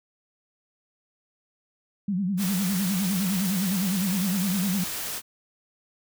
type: tone with vibrato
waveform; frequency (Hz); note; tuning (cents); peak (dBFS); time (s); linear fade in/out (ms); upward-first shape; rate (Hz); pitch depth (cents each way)
sine; 190; F#3; +46; -23; 2.08-4.84; 5; sine; 9.8; 140
type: noise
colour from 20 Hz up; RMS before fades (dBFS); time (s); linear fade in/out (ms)
white; -32; 2.37-5.22; 50
effects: none